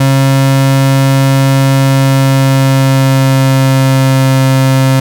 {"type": "tone with pitch glide", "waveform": "35% pulse", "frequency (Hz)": [135.4, 132.92], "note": ["C#3", "C3"], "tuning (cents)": [-40, 28], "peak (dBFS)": -4, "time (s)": [0, 5], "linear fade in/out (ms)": 5, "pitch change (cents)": -32, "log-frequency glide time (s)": [1.79, 4.4], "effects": []}